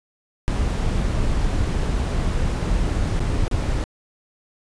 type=noise with dropouts; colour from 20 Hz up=brown; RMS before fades=-21 dBFS; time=0.48-3.84 s; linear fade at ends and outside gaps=0 ms; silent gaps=3.195-3.203 / 3.481-3.513 s; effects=resampled to 22050 Hz